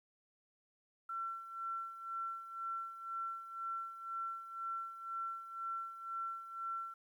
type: tone with tremolo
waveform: sine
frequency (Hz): 1350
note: E6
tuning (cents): +41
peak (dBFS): -37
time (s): 1.09-6.94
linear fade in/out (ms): 5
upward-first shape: sine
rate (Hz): 2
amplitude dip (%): 70
effects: 12-bit